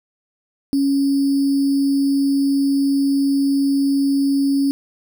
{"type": "tone with sample-and-hold", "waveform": "sine", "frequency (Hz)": 277.2, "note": "C#4", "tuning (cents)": 0, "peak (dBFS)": -14, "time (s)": [0.73, 4.71], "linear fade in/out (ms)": 0, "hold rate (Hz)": 4900, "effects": []}